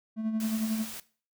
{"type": "tone with tremolo", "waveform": "triangle", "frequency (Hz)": 220, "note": "A3", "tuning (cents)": 0, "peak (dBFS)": -24, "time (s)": [0.16, 0.86], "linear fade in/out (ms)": 50, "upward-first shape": "sine", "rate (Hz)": 11, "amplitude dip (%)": 55}
{"type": "noise", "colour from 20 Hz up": "white", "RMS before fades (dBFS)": -41, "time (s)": [0.4, 1], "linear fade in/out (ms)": 2}
{"effects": ["noise-tail reverb RT60 0.4 s tail -18 dB re dry"]}